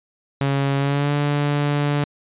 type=tone with pitch glide; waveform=sawtooth; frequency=138.59 to 145.23 Hz; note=C#3 to D3; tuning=0 to -19 cents; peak=-14 dBFS; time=0.41-2.04 s; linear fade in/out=0 ms; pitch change=+81 cents; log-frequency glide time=0.77-1.12 s; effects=resampled to 8000 Hz